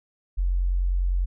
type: tone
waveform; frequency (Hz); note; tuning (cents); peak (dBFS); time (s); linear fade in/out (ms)
sine; 44.96; F#1; -49; -20; 0.37-1.26; 20
effects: none